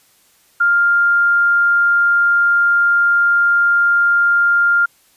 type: tone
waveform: sine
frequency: 1400 Hz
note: F6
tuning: 4 cents sharp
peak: -10 dBFS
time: 0.6-4.86 s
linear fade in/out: 10 ms
effects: white hiss -54 dBFS RMS until 5.16 s + resampled to 32000 Hz